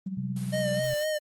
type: tone with tremolo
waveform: sine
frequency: 190 Hz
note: F#3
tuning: 46 cents sharp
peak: -28 dBFS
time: 0.06-0.8 s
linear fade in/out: 5 ms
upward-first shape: sine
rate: 17 Hz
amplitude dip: 70%
type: tone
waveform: sine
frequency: 130 Hz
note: C3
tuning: 11 cents flat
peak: -32 dBFS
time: 0.17-0.94 s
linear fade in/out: 5 ms
type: noise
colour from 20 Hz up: white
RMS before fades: -45 dBFS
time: 0.36-1.04 s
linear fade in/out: 5 ms
type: tone with vibrato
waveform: square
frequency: 608 Hz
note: D#5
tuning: 40 cents flat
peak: -27 dBFS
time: 0.52-1.19 s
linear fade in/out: 20 ms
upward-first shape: sine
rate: 4 Hz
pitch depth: 41 cents each way
effects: Opus 32 kbps

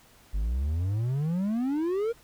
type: exponential sweep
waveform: triangle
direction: up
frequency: 47.61 to 478.8 Hz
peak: -23 dBFS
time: 0.33-2.13 s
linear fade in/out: 20 ms
effects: pink hiss -57 dBFS RMS until 2.23 s

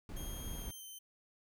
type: noise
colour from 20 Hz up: brown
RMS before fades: -43 dBFS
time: 0.09-0.71 s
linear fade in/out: 2 ms
type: tone with pitch glide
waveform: 5% pulse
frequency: 3228 to 3086 Hz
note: G#7 to G7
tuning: -50 to -28 cents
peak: -40 dBFS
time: 0.16-0.99 s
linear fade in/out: 10 ms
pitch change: -78 cents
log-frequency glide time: 0.57-0.85 s
effects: none

